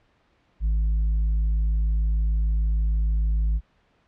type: tone with tanh clipping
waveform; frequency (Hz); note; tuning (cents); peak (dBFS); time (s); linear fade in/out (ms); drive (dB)
sine; 53.3; G#1; +46; -20; 0.6-3.61; 50; 3
effects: pink hiss -64 dBFS RMS until 4.07 s + low-pass 3000 Hz 12 dB/octave